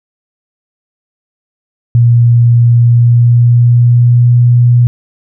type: tone with pitch glide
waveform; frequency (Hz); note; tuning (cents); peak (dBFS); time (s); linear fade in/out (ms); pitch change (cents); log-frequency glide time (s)
sine; 118.8 to 121.23; A#2 to B2; +33 to -32; -3; 1.95-4.87; 0; +35; 2.78-4.34
effects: none